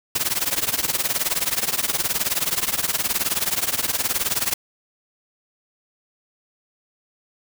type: noise with tremolo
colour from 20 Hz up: white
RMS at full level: -19 dBFS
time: 0.15-4.54 s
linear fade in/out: 5 ms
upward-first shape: triangle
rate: 19 Hz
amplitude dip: 95%
effects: none